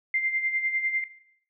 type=tone with tremolo; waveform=sine; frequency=2093 Hz; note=C7; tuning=in tune; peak=-21 dBFS; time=0.14-1.04 s; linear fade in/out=2 ms; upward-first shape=sine; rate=10 Hz; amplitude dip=55%; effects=noise-tail reverb RT60 0.7 s tail -17 dB re dry